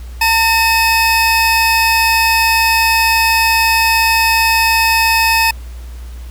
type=tone pair together; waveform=30% pulse; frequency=905.8 / 2562 Hz; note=A#5 / E7; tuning=-50 / -50 cents; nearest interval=octave + tritone; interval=1800 cents; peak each=-10 dBFS; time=0.21-5.51 s; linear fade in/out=5 ms; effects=added 60 Hz sine -26 dBFS peak until 6.3 s + pink hiss -43 dBFS RMS until 6.3 s

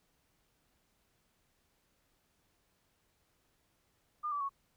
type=tone with pitch steps; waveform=sine; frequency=1208 / 1156.8 / 1107.7 Hz; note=D6 / D6 / C#6; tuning=+48 / -27 / -2 cents; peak=-33 dBFS; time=4.23-4.494 s; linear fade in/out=20 ms; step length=88 ms; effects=pink hiss -75 dBFS RMS until 4.76 s

